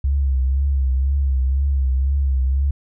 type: tone with vibrato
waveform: sine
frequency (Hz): 67.3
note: C2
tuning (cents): +49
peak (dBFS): -15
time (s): 0.04-2.71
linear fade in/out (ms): 5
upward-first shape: triangle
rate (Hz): 2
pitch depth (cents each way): 81
effects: none